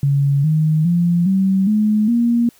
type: tone with pitch steps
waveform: sine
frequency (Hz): 140.4 / 155.78 / 172.85 / 191.79 / 212.8 / 236.1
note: C#3 / D#3 / F3 / G3 / G#3 / A#3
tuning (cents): +22 / +2 / -18 / -38 / +42 / +22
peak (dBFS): -12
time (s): 0.03-2.49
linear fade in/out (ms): 2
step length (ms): 410
effects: white hiss -52 dBFS RMS until 2.59 s